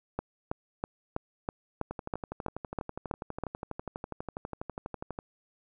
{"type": "two click trains", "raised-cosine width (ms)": 1, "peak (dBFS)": [-17, -22], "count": [11, 41], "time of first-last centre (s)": [[0.19, 3.437], [1.91, 5.189]], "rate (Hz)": [3.08, 12.2], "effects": []}